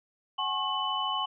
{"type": "tone cluster", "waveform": "sine", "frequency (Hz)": [753, 846, 1085, 2994], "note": ["F#5", "G#5", "C#6", "F#7"], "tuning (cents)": [30, 32, -37, 20], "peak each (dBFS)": [-37, -35, -31, -32], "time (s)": [0.38, 1.26], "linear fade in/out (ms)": 10, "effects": []}